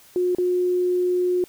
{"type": "tone with dropouts", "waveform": "sine", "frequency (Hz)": 360, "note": "F#4", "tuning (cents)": -47, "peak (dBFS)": -18, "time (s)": [0.16, 1.44], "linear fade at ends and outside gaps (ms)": 1, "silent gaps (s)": [0.349, 0.384], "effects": ["white hiss -51 dBFS RMS until 1.48 s"]}